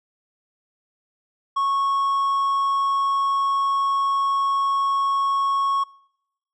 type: tone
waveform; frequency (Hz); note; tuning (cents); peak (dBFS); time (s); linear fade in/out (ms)
triangle; 1102; C#6; -11; -17; 1.56-5.84; 10
effects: noise-tail reverb RT60 0.8 s tail -25 dB re dry + resampled to 22050 Hz